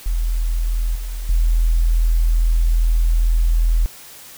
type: tone with level steps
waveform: sine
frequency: 41.2 Hz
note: E1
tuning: in tune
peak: -16 / -23 / -12 dBFS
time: 0.06-3.86 s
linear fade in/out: 0 ms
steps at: 0.95 / 1.29 s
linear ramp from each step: 5 ms
effects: white hiss -40 dBFS RMS until 4.37 s